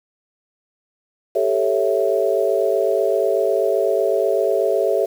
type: chord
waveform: sine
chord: A dominant seventh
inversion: third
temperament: equal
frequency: 392 / 440 / 554.4 / 659.3 Hz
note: G4 / A4 / C#5 / E5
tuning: 0 / 0 / 0 / 0 cents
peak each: -21 dBFS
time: 1.35-5.06 s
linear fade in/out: 10 ms
effects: 7-bit